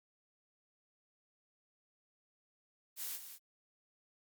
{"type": "noise with echo", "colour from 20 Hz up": "blue", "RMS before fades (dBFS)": -41, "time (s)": [2.96, 3.2], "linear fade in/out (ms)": 50, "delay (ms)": 190, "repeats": 1, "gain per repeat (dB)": -9, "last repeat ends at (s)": 3.39, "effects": ["Opus 48 kbps"]}